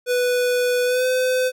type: tone with pitch glide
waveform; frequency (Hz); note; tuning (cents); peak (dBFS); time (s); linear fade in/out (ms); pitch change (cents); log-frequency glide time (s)
square; 493.9 to 509.5; B4 to C5; 0 to -46; -18; 0.06-1.52; 50; +54; 0.85-1.06
effects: none